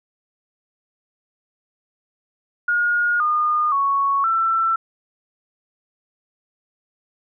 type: tone with pitch steps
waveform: sine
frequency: 1432 / 1219 / 1110 / 1338 Hz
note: F6 / D#6 / C#6 / E6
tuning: +43 / -36 / +2 / +25 cents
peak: -16 dBFS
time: 2.68-4.76 s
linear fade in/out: 5 ms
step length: 520 ms
effects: none